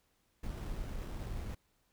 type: noise with sample-and-hold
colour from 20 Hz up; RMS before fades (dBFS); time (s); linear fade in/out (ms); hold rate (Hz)
brown; -40; 0.43-1.55; 5; 4410
effects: pink hiss -75 dBFS RMS until 1.92 s